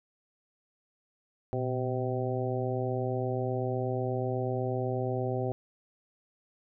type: harmonic tone with a mistuned harmonic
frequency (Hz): 128.2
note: C3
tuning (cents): -35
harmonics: 1 / 2 / 3 / 4 / 5 / 6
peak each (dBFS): -32 / -38 / -34 / -36 / -38 / -39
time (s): 1.53-5.52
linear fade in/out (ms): 0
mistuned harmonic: 1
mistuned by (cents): -99
effects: none